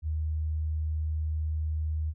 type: tone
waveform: sine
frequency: 77.78 Hz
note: D#2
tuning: in tune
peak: -27 dBFS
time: 0.02-2.14 s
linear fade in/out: 50 ms
effects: none